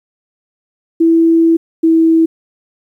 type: tone pair in turn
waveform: sine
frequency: 329.6 / 325.6 Hz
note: E4 / E4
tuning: 0 / -21 cents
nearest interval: unison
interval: 21 cents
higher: first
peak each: -6 dBFS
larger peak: neither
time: 1-1.57 / 1.83-2.26 s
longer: first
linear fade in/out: 10 ms
effects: 8-bit